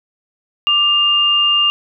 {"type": "tone pair together", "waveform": "sine", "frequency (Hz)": [1180.6, 2808], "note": ["D6", "F7"], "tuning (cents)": [9, 9], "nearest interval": "octave + minor third", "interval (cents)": 1500, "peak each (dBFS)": [-20, -11], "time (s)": [0.67, 1.7], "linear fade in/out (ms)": 0, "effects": []}